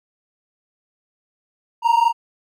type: tone pair together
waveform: triangle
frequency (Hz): 920 / 944.2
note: A#5 / A#5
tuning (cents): -23 / +22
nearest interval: unison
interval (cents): 45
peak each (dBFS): -14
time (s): 1.82-2.13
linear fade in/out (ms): 50
effects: none